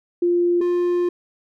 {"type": "tone pair in turn", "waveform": ["sine", "triangle"], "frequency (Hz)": [349.2, 352.4], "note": ["F4", "F4"], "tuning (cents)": [0, 16], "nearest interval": "unison", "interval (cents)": 16, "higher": "second", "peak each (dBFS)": -15, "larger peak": "neither", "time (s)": [[0.22, 0.61], [0.61, 1.09]], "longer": "second", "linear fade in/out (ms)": 5, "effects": []}